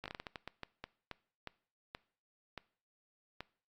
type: slowing click train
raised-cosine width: 0.3 ms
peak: -26 dBFS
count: 16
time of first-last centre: 0.04-3.406 s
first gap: 17 ms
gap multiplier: 1.32
effects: noise-tail reverb RT60 0.5 s tail -21 dB re dry + Opus 48 kbps